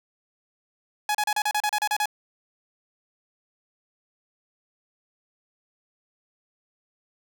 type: tone bursts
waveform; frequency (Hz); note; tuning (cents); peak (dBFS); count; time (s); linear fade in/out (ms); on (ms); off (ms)
sawtooth; 840; G#5; +19; -18; 11; 1.09-2.057; 2; 57; 34
effects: none